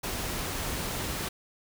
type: noise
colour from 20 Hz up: pink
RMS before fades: -33 dBFS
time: 0.03-1.29 s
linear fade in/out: 10 ms
effects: none